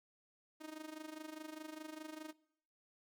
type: tone with amplitude modulation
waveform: sawtooth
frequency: 311.1 Hz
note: D#4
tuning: in tune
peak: -40 dBFS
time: 0.6-2.33 s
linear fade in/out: 20 ms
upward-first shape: sine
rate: 24.9 Hz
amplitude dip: 80%
effects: noise-tail reverb RT60 0.8 s tail -24 dB re dry